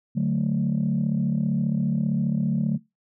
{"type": "chord", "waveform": "sine", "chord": "D major", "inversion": "none", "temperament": "equal", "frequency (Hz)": [146.83, 185, 220], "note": ["D3", "F#3", "A3"], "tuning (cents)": [0, 0, 0], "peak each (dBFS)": -24, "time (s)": [0.15, 2.78], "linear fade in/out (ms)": 20, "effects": ["noise-tail reverb RT60 0.2 s tail -22 dB re dry", "tanh soft clip ceiling -15 dBFS"]}